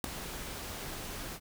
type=noise with ADSR envelope; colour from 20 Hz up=pink; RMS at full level=-27 dBFS; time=0.04-1.4 s; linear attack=3 ms; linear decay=4 ms; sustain=-14 dB; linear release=60 ms; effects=none